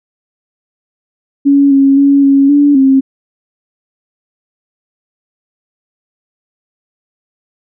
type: tone with pitch steps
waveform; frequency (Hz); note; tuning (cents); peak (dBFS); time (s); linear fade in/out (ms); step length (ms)
sine; 280.6 / 274 / 279.8 / 275.9 / 287.9 / 268.1; C#4 / C#4 / C#4 / C#4 / D4 / C4; +21 / -20 / +16 / -8 / -34 / +42; -4; 1.45-3.01; 20; 260
effects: none